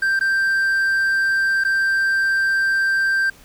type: tone with dropouts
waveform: triangle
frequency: 1573 Hz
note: G6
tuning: 6 cents sharp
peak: -14 dBFS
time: 0.02-3.3 s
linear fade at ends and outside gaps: 5 ms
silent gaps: 0.193-0.209 / 1.639-1.648 s
effects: pink hiss -48 dBFS RMS until 3.44 s